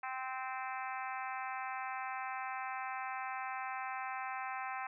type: harmonic tone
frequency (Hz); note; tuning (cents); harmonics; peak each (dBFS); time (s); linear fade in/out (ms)
260; C4; -11; 3 / 4 / 5 / 6 / 7 / 8 / 9 / 10; -42 / -44 / -46 / -48 / -49 / -50 / -51 / -52; 0.03-4.87; 5
effects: none